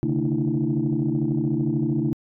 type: tone cluster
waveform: sine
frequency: 135 / 148.3 / 225 / 300.9 / 332 Hz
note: C#3 / D3 / A3 / D4 / E4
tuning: -45 / +17 / +39 / +42 / +12 cents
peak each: -26 dBFS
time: 0.03-2.13 s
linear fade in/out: 0 ms
effects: tanh soft clip ceiling -13 dBFS